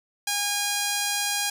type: tone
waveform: 5% pulse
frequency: 816 Hz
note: G#5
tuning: 31 cents flat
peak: -12 dBFS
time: 0.27-1.5 s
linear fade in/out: 5 ms
effects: none